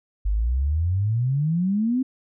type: exponential sweep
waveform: sine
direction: up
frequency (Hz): 47.93 to 266.5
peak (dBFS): -19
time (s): 0.25-2.03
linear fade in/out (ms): 10
effects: none